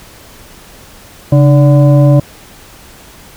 sine tone with frequency modulation, 138.9 Hz, C#3, 4 cents sharp, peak -3 dBFS, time 1.32-2.2 s, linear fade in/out 5 ms, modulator 439 Hz, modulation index 0.72, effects pink hiss -37 dBFS RMS until 3.36 s

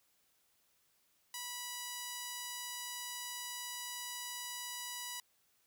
5% pulse tone, 979 Hz, B5, 15 cents flat, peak -29 dBFS, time 1.34-5.2 s, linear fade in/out 2 ms, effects white hiss -74 dBFS RMS until 5.66 s

